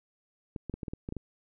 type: clicks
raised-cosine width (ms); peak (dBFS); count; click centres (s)
3; -23; 9; 0.562 / 0.697 / 0.74 / 0.832 / 0.882 / 0.935 / 1.089 / 1.124 / 1.167
effects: none